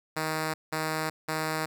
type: tone bursts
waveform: 5% pulse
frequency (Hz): 157.3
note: D#3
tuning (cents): +19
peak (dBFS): -17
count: 3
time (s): 0.16-1.66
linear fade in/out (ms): 10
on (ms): 380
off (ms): 180
effects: none